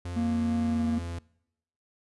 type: tone with pitch glide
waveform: 45% pulse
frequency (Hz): 87.8 to 85.45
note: F2 to F2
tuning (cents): +10 to -37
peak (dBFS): -33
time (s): 0.05-1.19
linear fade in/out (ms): 5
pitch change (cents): -47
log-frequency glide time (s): 0.61-0.84
type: tone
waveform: triangle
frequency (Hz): 233.1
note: A#3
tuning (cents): 0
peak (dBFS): -23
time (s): 0.16-0.99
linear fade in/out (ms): 10
effects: noise-tail reverb RT60 0.8 s tail -24 dB re dry + resampled to 24000 Hz